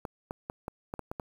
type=clicks; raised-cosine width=1 ms; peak=-21 dBFS; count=8; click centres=0.052 / 0.309 / 0.499 / 0.681 / 0.939 / 0.993 / 1.115 / 1.198 s; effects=8-bit